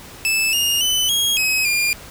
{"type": "tone with pitch steps", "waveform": "sawtooth", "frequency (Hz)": [2625, 2836, 3014, 3279, 2547, 2406], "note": ["E7", "F7", "F#7", "G#7", "D#7", "D7"], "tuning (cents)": [-8, 26, 31, -23, 40, 41], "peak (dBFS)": -13, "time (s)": [0.25, 1.93], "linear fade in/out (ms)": 0, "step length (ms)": 280, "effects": ["pink hiss -39 dBFS RMS until 2.1 s"]}